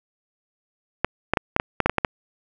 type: clicks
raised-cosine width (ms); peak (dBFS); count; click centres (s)
0.5; -3; 10; 1.046 / 1.336 / 1.372 / 1.564 / 1.599 / 1.803 / 1.86 / 1.896 / 1.983 / 2.048
effects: none